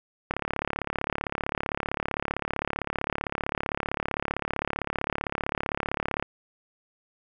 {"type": "click train", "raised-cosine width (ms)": 0.5, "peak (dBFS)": -12, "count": 211, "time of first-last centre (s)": [0.31, 6.225], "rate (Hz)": 35.5, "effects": []}